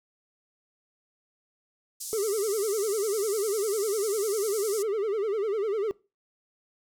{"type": "band-pass noise", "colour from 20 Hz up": "white", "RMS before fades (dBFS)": -37, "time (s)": [2, 4.83], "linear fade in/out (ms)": 10, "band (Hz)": [5200, 11000], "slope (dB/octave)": 24}
{"type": "tone with vibrato", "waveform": "triangle", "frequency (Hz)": 419.3, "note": "G#4", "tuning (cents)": 17, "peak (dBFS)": -23, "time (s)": [2.13, 5.91], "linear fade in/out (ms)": 0, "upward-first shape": "sine", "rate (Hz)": 10, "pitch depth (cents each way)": 140}
{"effects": ["noise-tail reverb RT60 0.3 s tail -22 dB re dry"]}